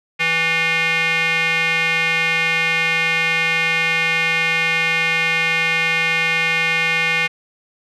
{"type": "tone with band-pass filter", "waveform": "square", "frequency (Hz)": 164.1, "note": "E3", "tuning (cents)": -8, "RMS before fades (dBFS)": -18, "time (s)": [0.19, 7.28], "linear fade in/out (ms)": 20, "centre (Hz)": 2300, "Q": 4.9, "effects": []}